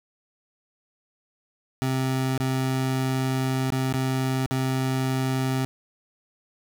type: tone with dropouts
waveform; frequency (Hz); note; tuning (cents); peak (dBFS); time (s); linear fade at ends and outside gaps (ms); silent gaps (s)
25% pulse; 131.3; C3; +6; -19; 1.82-5.65; 0; 2.377-2.401 / 3.703-3.722 / 3.926-3.939 / 4.462-4.51
effects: none